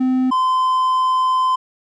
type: tone pair in turn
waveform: triangle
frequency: 257.3 / 1029.2 Hz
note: C4 / C6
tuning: -29 / -29 cents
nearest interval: 2 octaves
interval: 2400 cents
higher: second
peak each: -12 dBFS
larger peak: neither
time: 0-0.31 / 0.31-1.56 s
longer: second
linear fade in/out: 10 ms
effects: resampled to 22050 Hz